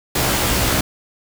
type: noise with comb filter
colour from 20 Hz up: pink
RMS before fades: -18 dBFS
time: 0.15-0.81 s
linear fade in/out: 5 ms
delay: 16 ms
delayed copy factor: +0.8
effects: none